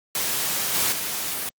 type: noise with level steps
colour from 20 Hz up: white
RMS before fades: -25 / -22 / -28 dBFS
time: 0.15-1.49 s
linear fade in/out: 2 ms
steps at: 0.74 / 0.92 s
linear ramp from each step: 5 ms
effects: high-pass 100 Hz 12 dB/octave + Opus 48 kbps